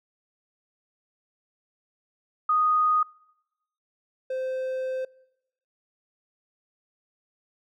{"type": "tone pair in turn", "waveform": ["sine", "triangle"], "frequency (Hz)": [1241, 519.1], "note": ["D#6", "C5"], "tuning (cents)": [-5, -14], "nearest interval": "octave + minor third", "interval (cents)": 1509, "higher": "first", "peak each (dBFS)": [-19, -25], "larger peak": "first", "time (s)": [[2.49, 3.03], [4.3, 5.05]], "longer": "second", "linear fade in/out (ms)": 5, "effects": ["noise-tail reverb RT60 0.9 s tail -24 dB re dry"]}